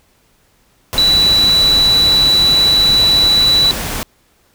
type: tone in noise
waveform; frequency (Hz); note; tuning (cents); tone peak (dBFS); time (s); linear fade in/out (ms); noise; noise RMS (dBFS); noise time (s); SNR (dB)
sine; 3951; B7; 0; -8; 0.98-3.71; 0; pink; -21; 0.93-4.03; +10
effects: pink hiss -55 dBFS RMS until 4.54 s